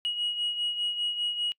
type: beating tone pair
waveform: sine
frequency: 2899 / 2904 Hz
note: F#7 / F#7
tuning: -36 / -33 cents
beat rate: 5 Hz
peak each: -27 / -34 dBFS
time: 0.05-1.52 s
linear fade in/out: 0 ms
effects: noise-tail reverb RT60 0.1 s tail -26 dB re dry + tanh soft clip ceiling -23 dBFS